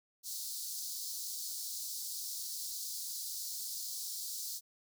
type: high-pass noise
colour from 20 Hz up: pink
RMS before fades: -41 dBFS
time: 0.23-4.61 s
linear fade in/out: 50 ms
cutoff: 4200 Hz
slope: 48 dB/octave
effects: none